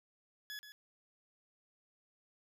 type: tone with echo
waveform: 20% pulse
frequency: 1695 Hz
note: G#6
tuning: 35 cents sharp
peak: -38 dBFS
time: 0.5-0.59 s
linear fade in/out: 0 ms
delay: 130 ms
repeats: 1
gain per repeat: -9 dB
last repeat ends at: 0.72 s
effects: none